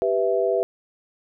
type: chord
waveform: sine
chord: E minor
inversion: first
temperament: equal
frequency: 392 / 493.9 / 659.3 Hz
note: G4 / B4 / E5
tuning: 0 / 0 / 0 cents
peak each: -23 dBFS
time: 0.02-0.63 s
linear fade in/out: 0 ms
effects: none